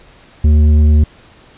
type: tone with tanh clipping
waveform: sine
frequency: 75.8 Hz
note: D#2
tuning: 45 cents flat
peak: -7 dBFS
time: 0.44-1.04 s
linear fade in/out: 5 ms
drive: 8 dB
effects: pink hiss -44 dBFS RMS until 1.57 s + resampled to 8000 Hz